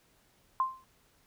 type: tone with exponential decay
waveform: sine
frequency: 1047 Hz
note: C6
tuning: 1 cent sharp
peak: -22 dBFS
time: 0.6-0.84 s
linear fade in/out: 1 ms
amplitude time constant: 52 ms
effects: pink hiss -67 dBFS RMS until 1.26 s